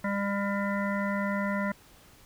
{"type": "harmonic tone", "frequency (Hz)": 200.3, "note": "G3", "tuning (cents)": 38, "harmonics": [1, 3, 5, 7, 9, 10], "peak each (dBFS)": [-29, -34, -36, -37, -39, -39], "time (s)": [0.04, 1.72], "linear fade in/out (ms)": 5, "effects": ["pink hiss -56 dBFS RMS until 2.25 s"]}